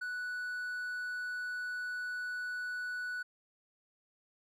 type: tone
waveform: triangle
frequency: 1480 Hz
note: F#6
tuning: in tune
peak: -34 dBFS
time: 0.01-3.23 s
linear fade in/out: 10 ms
effects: none